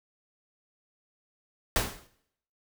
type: noise with exponential decay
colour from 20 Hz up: pink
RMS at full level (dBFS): -23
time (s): 1.76-2.07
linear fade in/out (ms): 0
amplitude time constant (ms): 66
effects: noise-tail reverb RT60 0.7 s tail -17 dB re dry